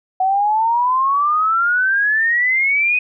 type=exponential sweep; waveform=sine; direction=up; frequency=743 to 2515 Hz; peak=-13 dBFS; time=0.2-2.99 s; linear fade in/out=5 ms; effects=none